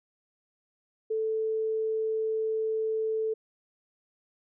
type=tone; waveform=sine; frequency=440 Hz; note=A4; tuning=in tune; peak=-26 dBFS; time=1.1-3.34 s; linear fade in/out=10 ms; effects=none